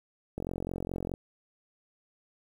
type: click train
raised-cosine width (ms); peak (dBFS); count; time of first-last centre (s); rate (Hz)
2; -21; 35; 0.38-1.139; 44.8
effects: 9-bit